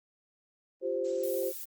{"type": "chord", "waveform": "sine", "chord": "F suspended second", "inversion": "none", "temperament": "equal", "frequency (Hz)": [349.2, 392, 523.3], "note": ["F4", "G4", "C5"], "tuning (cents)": [0, 0, 0], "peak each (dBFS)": [-36, -34, -31], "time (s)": [0.81, 1.53], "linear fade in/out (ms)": 50}
{"type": "noise", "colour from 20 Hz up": "violet", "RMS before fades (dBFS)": -40, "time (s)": [1.04, 1.65], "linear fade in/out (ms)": 10}
{"effects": ["Opus 24 kbps"]}